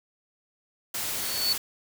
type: noise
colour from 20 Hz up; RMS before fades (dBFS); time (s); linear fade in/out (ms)
white; -31; 0.94-1.58; 5
type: tone with exponential growth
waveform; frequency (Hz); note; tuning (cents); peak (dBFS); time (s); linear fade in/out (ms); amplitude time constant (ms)
sine; 4450; C#8; +6; -20; 0.97-1.53; 5; 120
effects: none